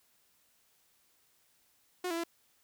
sawtooth tone with pitch steps, 361.8 / 333.1 / 337.4 Hz, F#4 / E4 / E4, -39 / +18 / +40 cents, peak -29 dBFS, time 2.04-2.238 s, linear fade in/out 5 ms, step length 66 ms, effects white hiss -70 dBFS RMS until 2.63 s

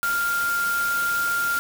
sine tone in noise, 1396.9 Hz, F6, in tune, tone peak -21 dBFS, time 0.03-1.59 s, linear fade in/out 0 ms, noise white, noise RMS -32 dBFS, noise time 0.03-1.59 s, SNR +8 dB, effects none

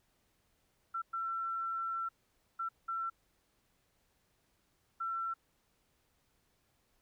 sine tone bursts at uneven times, 1347 Hz, E6, 37 cents sharp, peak -34 dBFS, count 5, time 0.94-1.02 / 1.13-2.09 / 2.59-2.69 / 2.88-3.1 / 5-5.34 s, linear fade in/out 10 ms, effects pink hiss -75 dBFS RMS until 7.01 s

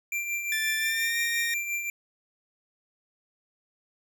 square tone with tremolo, 2362 Hz, D7, 9 cents sharp, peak -27 dBFS, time 0.12-1.9 s, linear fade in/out 2 ms, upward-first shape triangle, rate 5.7 Hz, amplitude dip 55%
sawtooth tone with pitch glide, 1759 to 1853.9 Hz, A6 to A#6, -1 to -10 cents, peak -24 dBFS, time 0.52-1.54 s, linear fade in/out 2 ms, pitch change +91 cents, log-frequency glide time 0.77-1.17 s
effects none

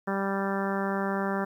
harmonic tone, 196 Hz, G3, in tune, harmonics 1 / 2 / 3 / 4 / 5 / 6 / 7 / 8 / 9, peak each -30 / -33 / -35 / -36 / -37 / -38 / -38 / -39 / -40 dBFS, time 0.07-1.45 s, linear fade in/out 10 ms, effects 10-bit

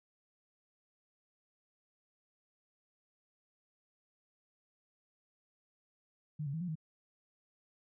sine tone with pitch steps, 151.4 / 139 / 161.4 / 178.8 / 157.6 Hz, D#3 / C#3 / E3 / F3 / D#3, -47 / +5 / -36 / +41 / +23 cents, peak -35 dBFS, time 6.39-6.755 s, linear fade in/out 10 ms, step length 73 ms, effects none

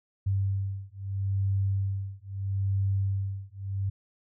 sine beating tone pair, 97.4 / 98.17 Hz, G2 / G2, -11 / +3 cents, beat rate 0.77 Hz, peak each -29 dBFS, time 0.26-3.9 s, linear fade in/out 10 ms, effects none

